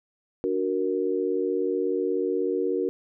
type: chord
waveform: sine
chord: D augmented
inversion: none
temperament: equal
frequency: 293.7 / 370 / 466.2 Hz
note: D4 / F#4 / A#4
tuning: 0 / 0 / 0 cents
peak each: -30 / -26 / -27 dBFS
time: 0.44-2.89 s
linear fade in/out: 0 ms
effects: none